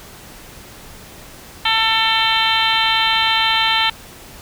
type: harmonic tone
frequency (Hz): 446.3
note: A4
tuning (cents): +25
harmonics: 2 / 3 / 4 / 5 / 6 / 7 / 8 / 9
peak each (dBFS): -20 / -23 / -23 / -23 / -24 / -19 / -23 / -24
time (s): 1.65-3.9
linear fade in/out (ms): 5
effects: pink hiss -39 dBFS RMS until 4.41 s